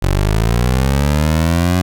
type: linear sweep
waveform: 20% pulse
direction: up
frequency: 45.05 to 91.5 Hz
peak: -7 dBFS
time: 0.02-1.82 s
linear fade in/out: 10 ms
effects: none